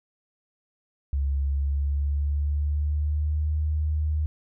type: tone with pitch glide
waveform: sine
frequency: 69.3 to 76.45 Hz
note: C#2 to D#2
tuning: 0 to -30 cents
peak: -22 dBFS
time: 1.13-4.26 s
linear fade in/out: 0 ms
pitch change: +170 cents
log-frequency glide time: 1.43-3.53 s
effects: none